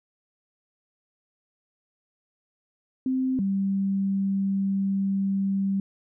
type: tone pair in turn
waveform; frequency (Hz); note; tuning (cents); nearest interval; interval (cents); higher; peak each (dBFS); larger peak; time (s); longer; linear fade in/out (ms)
sine; 260 / 195.4; C4 / G3; -11 / -5; perfect fourth; 494; first; -22; neither; 3.06-3.39 / 3.39-5.8; second; 2
effects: none